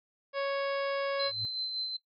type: harmonic tone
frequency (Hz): 554.4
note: C#5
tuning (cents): 0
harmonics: 1 / 2 / 3 / 4 / 5 / 6 / 7 / 8 / 9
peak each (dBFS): -30 / -37 / -40 / -42 / -46 / -48 / -51 / -52 / -47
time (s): 0.33-1.32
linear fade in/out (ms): 50
type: tone with exponential growth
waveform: sine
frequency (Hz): 108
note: A2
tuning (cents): -32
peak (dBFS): -37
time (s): 1.17-1.45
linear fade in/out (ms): 0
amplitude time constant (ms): 59
type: tone with tremolo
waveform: sine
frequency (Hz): 4079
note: C8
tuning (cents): -45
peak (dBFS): -31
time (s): 1.19-1.97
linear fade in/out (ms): 10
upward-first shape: sine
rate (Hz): 5.3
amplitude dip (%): 40
effects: noise-tail reverb RT60 0.1 s tail -18 dB re dry